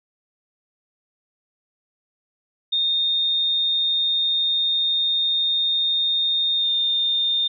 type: tone with pitch glide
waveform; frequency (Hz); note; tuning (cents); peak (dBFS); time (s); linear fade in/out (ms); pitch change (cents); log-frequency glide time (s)
sine; 3666 to 3632; A#7 to A#7; -30 to -46; -18; 2.72-7.48; 10; -16; 6.56-6.69
effects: none